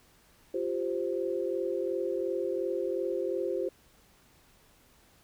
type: chord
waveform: sine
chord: F suspended second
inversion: none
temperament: equal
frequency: 349.2 / 392 / 523.3 Hz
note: F4 / G4 / C5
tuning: 0 / 0 / 0 cents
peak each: -33 dBFS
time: 0.54-3.69 s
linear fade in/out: 5 ms
effects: pink hiss -62 dBFS RMS until 5.23 s